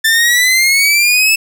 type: exponential sweep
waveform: sawtooth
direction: up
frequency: 1768 to 2637 Hz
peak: -5 dBFS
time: 0.04-1.36 s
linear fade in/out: 10 ms
effects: none